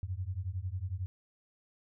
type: beating tone pair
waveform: sine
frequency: 87.31 / 98.31 Hz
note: F2 / G2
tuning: 0 / +5 cents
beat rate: 11 Hz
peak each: -37 / -37 dBFS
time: 0.03-1.06 s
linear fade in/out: 0 ms
effects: none